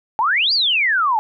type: exponential two-way sweep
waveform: sine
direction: up then down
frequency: 830 to 4903 to 830 Hz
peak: -14 dBFS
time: 0.19-1.19 s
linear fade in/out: 0 ms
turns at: 0.53 s
effects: none